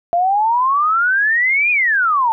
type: exponential two-way sweep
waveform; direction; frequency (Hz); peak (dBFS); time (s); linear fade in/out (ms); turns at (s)
sine; up then down; 677 to 2489 to 875; -12; 0.13-2.32; 0; 1.71
effects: none